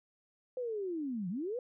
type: linear two-way sweep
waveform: sine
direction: down then up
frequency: 515 to 168 to 515 Hz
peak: -34 dBFS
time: 0.57-1.59 s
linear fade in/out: 2 ms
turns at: 1.29 s
effects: none